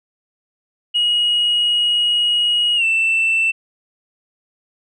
sine tone with pitch glide, 2894 to 2669 Hz, F#7 to E7, -39 to +21 cents, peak -12 dBFS, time 0.94-3.52 s, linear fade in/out 20 ms, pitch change -140 cents, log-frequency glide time 2.76-2.84 s, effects tanh soft clip ceiling -11 dBFS

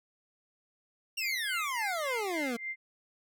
25% pulse exponential sweep, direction down, 2829 to 224.7 Hz, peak -28 dBFS, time 1.17-2.57 s, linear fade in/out 10 ms
sine tone with tremolo, 2093 Hz, C7, in tune, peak -33 dBFS, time 1.2-2.76 s, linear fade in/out 50 ms, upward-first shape sine, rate 3.5 Hz, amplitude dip 80%
effects none

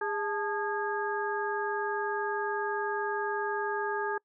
harmonic tone with a mistuned harmonic, 410 Hz, G#4, 22 cents flat, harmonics 1 / 2 / 3 / 4, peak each -33 / -34 / -38 / -35 dBFS, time 0.01-4.18 s, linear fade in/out 5 ms, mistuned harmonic 2, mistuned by +110 cents, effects noise-tail reverb RT60 0.1 s tail -26 dB re dry

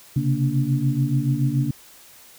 sine tone cluster, 131.4 / 138.4 / 234.9 / 291.4 Hz, C3 / C#3 / A#3 / D4, +8 / -2 / +13 / -13 cents, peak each -23 / -21 / -28 / -27 dBFS, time 0.16-1.71 s, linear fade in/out 5 ms, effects white hiss -48 dBFS RMS until 2.38 s

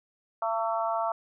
harmonic tone with a mistuned harmonic, 225.7 Hz, A3, 44 cents sharp, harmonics 3 / 4 / 5 / 6, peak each -29 / -31 / -33 / -35 dBFS, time 0.42-1.12 s, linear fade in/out 2 ms, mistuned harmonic 6, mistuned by -30 cents, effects none

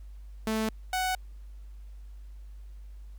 sawtooth tone pair in turn, 219.6 / 743.8 Hz, A3 / F#5, -3 / +9 cents, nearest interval octave + major sixth, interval 2112 cents, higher second, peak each -23 dBFS, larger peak neither, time 0.47-0.69 / 0.93-1.15 s, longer neither, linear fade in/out 2 ms, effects added 50 Hz sine -42 dBFS peak until 3.18 s + pink hiss -68 dBFS RMS until 3.18 s

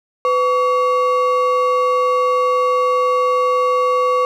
triangle ring-modulated tone, 818 Hz, G#5, 26 cents flat, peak -8 dBFS, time 0.25-4.25 s, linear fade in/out 0 ms, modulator 315 Hz, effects none

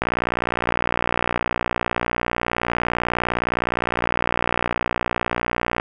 click train, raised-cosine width 0.5 ms, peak -5 dBFS, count 346, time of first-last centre 0.02-5.799 s, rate 59.7 Hz, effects none

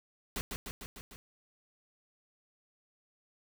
pink noise with echo, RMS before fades -36 dBFS, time 0.36-0.41 s, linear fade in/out 0 ms, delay 150 ms, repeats 5, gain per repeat -3 dB, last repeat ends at 1.16 s, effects none

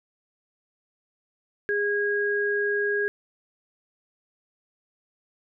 sine tone pair together, 410.1 / 1640.4 Hz, G#4 / G#6, -22 / -22 cents, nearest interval 2 octaves, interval 2400 cents, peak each -25 dBFS, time 1.69-3.08 s, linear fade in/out 0 ms, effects none

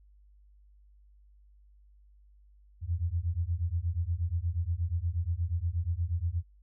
sine beating tone pair, 81.6 / 90 Hz, E2 / F#2, -17 / -47 cents, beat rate 8.4 Hz, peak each -31 dBFS, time 2.81-6.43 s, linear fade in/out 50 ms, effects added 50 Hz sine -56 dBFS peak until 6.62 s

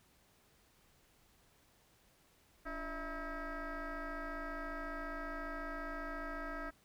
sine tone with frequency modulation, 659.3 Hz, E5, in tune, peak -38 dBFS, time 2.65-6.71 s, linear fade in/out 20 ms, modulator 316 Hz, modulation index 3.5, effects tanh soft clip ceiling -37 dBFS + pink hiss -69 dBFS RMS until 6.84 s

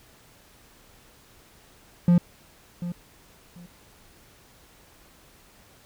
triangle tone with echo, 174.61 Hz, F3, in tune, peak -12 dBFS, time 2.08-2.18 s, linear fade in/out 2 ms, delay 740 ms, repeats 2, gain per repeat -14 dB, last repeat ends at 3.66 s, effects pink hiss -55 dBFS RMS until 5.85 s

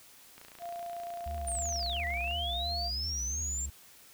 click train, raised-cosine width 0.3 ms, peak -34 dBFS, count 57, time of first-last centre 0.38-2.311 s, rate 29 Hz
sine tone with pitch glide, 691 to 695.4 Hz, F5 to F5, -19 to -8 cents, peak -37 dBFS, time 0.59-2.91 s, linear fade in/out 50 ms, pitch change +11 cents, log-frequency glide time 1.67-2.04 s
triangle tone with vibrato, 69.3 Hz, C#2, in tune, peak -34 dBFS, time 1.26-3.7 s, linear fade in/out 5 ms, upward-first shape triangle, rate 2.9 Hz, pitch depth 180 cents each way
sine linear two-way sweep, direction down then up, 9210 to 1898 to 7440 Hz, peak -33 dBFS, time 1.47-3.66 s, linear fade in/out 5 ms, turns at 2.05 s
effects white hiss -56 dBFS RMS until 4.13 s

